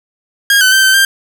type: tone with pitch steps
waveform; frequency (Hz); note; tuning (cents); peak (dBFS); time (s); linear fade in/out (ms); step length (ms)
sawtooth; 1626 / 1517 / 1557 / 1542 / 1585; G#6 / F#6 / G6 / G6 / G6; -37 / +43 / -12 / -29 / +19; -3; 0.5-1.05; 2; 110
effects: none